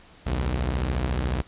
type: beating tone pair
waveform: sawtooth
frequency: 61.7 / 75.7 Hz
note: B1 / D#2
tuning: -1 / -47 cents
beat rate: 14 Hz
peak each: -21 / -25 dBFS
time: 0.26-1.42 s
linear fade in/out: 10 ms
effects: pink hiss -52 dBFS RMS until 1.47 s + resampled to 8000 Hz